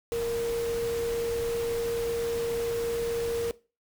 sine tone in noise, 466.2 Hz, A#4, in tune, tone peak -26 dBFS, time 0.12-3.51 s, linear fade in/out 0 ms, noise pink, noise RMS -39 dBFS, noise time 0.12-3.51 s, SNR +10 dB, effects noise-tail reverb RT60 0.3 s tail -19 dB re dry

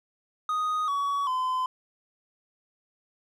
triangle tone with pitch steps, 1244.5 / 1128.1 / 1022.6 Hz, D#6 / C#6 / C6, 0 / +30 / -40 cents, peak -23 dBFS, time 0.49-1.66 s, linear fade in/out 2 ms, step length 390 ms, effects none

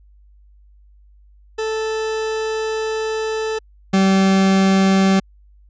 40% pulse tone pair in turn, 439.1 / 192.46 Hz, A4 / G3, -4 / -32 cents, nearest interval octave + major second, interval 1428 cents, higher first, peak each -19 / -11 dBFS, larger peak second, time 1.58-3.59 / 3.93-5.2 s, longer first, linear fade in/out 10 ms, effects added 50 Hz sine -46 dBFS peak until 5.69 s + resampled to 16000 Hz

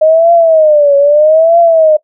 sine tone with vibrato, 619 Hz, D#5, 9 cents flat, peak -3 dBFS, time 0.01-1.97 s, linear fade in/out 10 ms, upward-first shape triangle, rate 0.79 Hz, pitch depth 180 cents each way, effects noise-tail reverb RT60 0.1 s tail -19 dB re dry

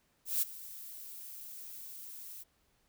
violet noise with ADSR envelope, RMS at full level -29 dBFS, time 0.25-2.44 s, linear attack 170 ms, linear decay 17 ms, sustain -18 dB, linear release 23 ms, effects pink hiss -73 dBFS RMS until 2.88 s

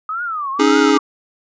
sine tone with vibrato, 1243 Hz, D#6, 2 cents flat, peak -20 dBFS, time 0.09-0.99 s, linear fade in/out 2 ms, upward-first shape triangle, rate 1.8 Hz, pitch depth 280 cents each way
square chord, C# suspended second, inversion none, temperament just, 277.2 / 311.8 / 415.8 Hz, C#4 / D#4 / G#4, 0 / +4 / +2 cents, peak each -16 dBFS, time 0.59-0.98 s, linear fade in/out 10 ms
effects resampled to 16000 Hz

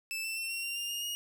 sawtooth tone with pitch steps, 2637 / 2669 / 2702 / 2735 / 2768 / 2802 / 2836 / 2871 Hz, E7 / E7 / E7 / F7 / F7 / F7 / F7 / F7, 0 / +21 / +42 / -37 / -16 / +5 / +26 / +47 cents, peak -31 dBFS, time 0.11-1.15 s, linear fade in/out 0 ms, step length 130 ms, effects none

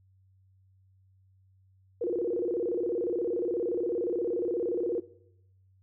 sine tone with vibrato, 409 Hz, G#4, 26 cents flat, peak -27 dBFS, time 2.01-5 s, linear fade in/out 5 ms, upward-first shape square, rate 17 Hz, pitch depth 260 cents each way, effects noise-tail reverb RT60 0.8 s tail -18 dB re dry + added 95 Hz sine -60 dBFS peak until 5.82 s

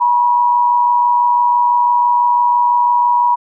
sine tone with amplitude modulation, 967 Hz, B5, 37 cents flat, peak -7 dBFS, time 0-3.36 s, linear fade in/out 20 ms, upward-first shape sine, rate 106 Hz, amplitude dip 50%, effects none

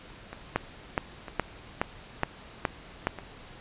two click trains, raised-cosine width 0.5 ms, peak -9 / -23 dBFS, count 7 / 4, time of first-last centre 0.56-3.07 / 0.33-3.187 s, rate 2.39 / 1.05 Hz, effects pink hiss -48 dBFS RMS until 3.6 s + resampled to 8000 Hz

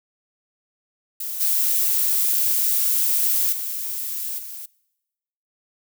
violet noise with level steps, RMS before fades -29 / -20 / -28 / -35 dBFS, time 1.2-4.66 s, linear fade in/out 5 ms, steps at 1.4 / 3.52 / 4.38 s, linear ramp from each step 10 ms, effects noise-tail reverb RT60 1.0 s tail -24 dB re dry

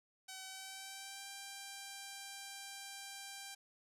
5% pulse tone with pitch glide, 760 to 790.4 Hz, F#5 to G5, +46 to +14 cents, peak -35 dBFS, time 0.28-3.55 s, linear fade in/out 10 ms, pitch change +68 cents, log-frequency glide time 0.44-1.28 s, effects none

